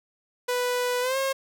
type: tone with pitch glide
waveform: sawtooth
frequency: 493.9 to 538.6 Hz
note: B4 to C#5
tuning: 0 to -50 cents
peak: -20 dBFS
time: 0.48-1.33 s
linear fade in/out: 10 ms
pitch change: +150 cents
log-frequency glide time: 1.01-1.17 s
effects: none